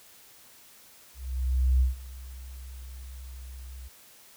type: tone with ADSR envelope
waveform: sine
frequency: 64 Hz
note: C2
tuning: 38 cents flat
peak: -18 dBFS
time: 1.14-3.89 s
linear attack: 670 ms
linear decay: 140 ms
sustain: -21 dB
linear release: 20 ms
effects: white hiss -54 dBFS RMS until 4.36 s